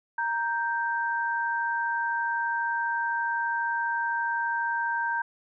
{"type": "tone pair together", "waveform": "sine", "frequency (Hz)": [933, 1568], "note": ["A#5", "G6"], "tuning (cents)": [1, 0], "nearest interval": "major sixth", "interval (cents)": 899, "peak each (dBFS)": -28, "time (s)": [0.18, 5.22], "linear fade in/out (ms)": 5, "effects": []}